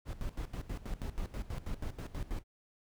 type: noise with tremolo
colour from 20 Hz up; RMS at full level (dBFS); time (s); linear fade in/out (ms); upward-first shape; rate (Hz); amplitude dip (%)
brown; -37; 0.05-2.44; 50; square; 6.2; 80
effects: none